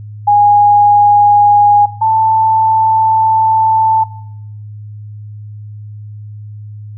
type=tone pair in turn; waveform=sine; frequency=824 / 883.7 Hz; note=G#5 / A5; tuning=-14 / +7 cents; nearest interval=minor second; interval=121 cents; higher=second; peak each=-5 / -8 dBFS; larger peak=first; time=0.27-1.86 / 2.01-4.04 s; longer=second; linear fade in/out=10 ms; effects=noise-tail reverb RT60 0.7 s tail -17 dB re dry + added 105 Hz sine -26 dBFS peak until 6.97 s